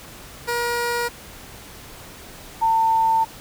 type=tone pair in turn; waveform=15% pulse / sine; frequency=476.7 / 899.9 Hz; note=A#4 / A5; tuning=+39 / +39 cents; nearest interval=major seventh; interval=1100 cents; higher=second; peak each=-15 dBFS; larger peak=neither; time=0.47-1.09 / 2.61-3.25 s; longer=second; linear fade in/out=20 ms; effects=pink hiss -41 dBFS RMS until 3.4 s